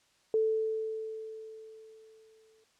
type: tone with exponential decay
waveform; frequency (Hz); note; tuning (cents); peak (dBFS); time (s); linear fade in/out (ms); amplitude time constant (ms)
sine; 440; A4; 0; -23; 0.34-2.64; 1; 500
effects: white hiss -68 dBFS RMS until 2.79 s + low-pass 7000 Hz 12 dB/octave